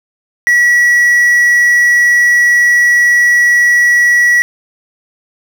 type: tone with quantisation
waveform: triangle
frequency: 1933 Hz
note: B6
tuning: 38 cents flat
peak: -4 dBFS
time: 0.47-4.42 s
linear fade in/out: 0 ms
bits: 5
effects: none